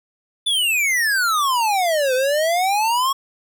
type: exponential two-way sweep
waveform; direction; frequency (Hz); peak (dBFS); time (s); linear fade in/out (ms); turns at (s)
square; down then up; 3537 to 502 to 1109; -17; 0.46-3.13; 10; 2.14
effects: none